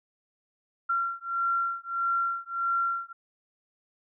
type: beating tone pair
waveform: sine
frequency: 1370 / 1371.6 Hz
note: F6 / F6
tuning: -34 / -32 cents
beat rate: 1.6 Hz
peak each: -29 dBFS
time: 0.89-3.13 s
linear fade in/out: 10 ms
effects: none